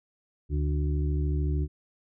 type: harmonic tone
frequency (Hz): 73.42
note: D2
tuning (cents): 0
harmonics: 1 / 2 / 4 / 5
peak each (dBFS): -25 / -31 / -37 / -39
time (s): 0.49-1.68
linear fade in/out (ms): 50
effects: none